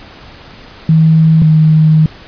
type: tone pair in turn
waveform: sine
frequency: 159.8 / 156.42 Hz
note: D#3 / D#3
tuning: +47 / +10 cents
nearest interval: unison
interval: 37 cents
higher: first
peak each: -4 dBFS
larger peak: neither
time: 0.89-1.42 / 1.42-2.06 s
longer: second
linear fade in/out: 2 ms
effects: pink hiss -35 dBFS RMS until 2.27 s + resampled to 11025 Hz